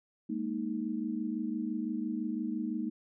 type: chord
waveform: sine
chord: Ab suspended second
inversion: none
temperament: just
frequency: 207.7 / 233.6 / 311.5 Hz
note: Ab3 / Bb3 / Eb4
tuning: 0 / +4 / +2 cents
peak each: -37 / -35 / -36 dBFS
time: 0.29-2.9 s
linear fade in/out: 10 ms
effects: none